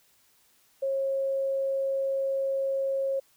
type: tone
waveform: sine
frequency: 542 Hz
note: C#5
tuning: 39 cents flat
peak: -25 dBFS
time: 0.82-3.2 s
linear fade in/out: 10 ms
effects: white hiss -64 dBFS RMS until 3.36 s